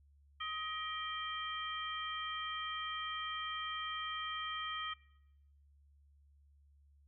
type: harmonic tone with a mistuned harmonic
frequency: 630 Hz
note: D#5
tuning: 21 cents sharp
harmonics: 2 / 3 / 4 / 5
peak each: -41 / -46 / -48 / -43 dBFS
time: 0.4-4.94 s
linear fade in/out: 10 ms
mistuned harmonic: 4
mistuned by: -110 cents
effects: noise-tail reverb RT60 0.9 s tail -21 dB re dry + added 71 Hz sine -63 dBFS peak until 7.07 s